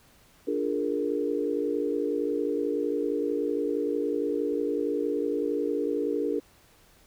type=chord; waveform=sine; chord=Bb dominant seventh; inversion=first; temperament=equal; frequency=293.7 / 349.2 / 415.3 / 466.2 Hz; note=D4 / F4 / Ab4 / Bb4; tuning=0 / 0 / 0 / 0 cents; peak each=-30 / -34 / -30 / -30 dBFS; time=0.47-6.4 s; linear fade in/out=10 ms; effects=pink hiss -59 dBFS RMS until 7.06 s